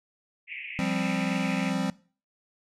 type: band-pass noise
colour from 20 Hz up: white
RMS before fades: -38 dBFS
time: 0.47-1.73 s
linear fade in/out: 50 ms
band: 2000 to 2700 Hz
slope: 96 dB/octave
type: chord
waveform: square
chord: F suspended second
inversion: none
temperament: equal with one note detuned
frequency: 174.61 / 197.25 / 261.6 Hz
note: F3 / G3 / C4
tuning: 0 / +11 / 0 cents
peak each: -31 dBFS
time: 0.79-1.9 s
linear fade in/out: 0 ms
effects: noise-tail reverb RT60 0.4 s tail -21 dB re dry + low-pass 8000 Hz 12 dB/octave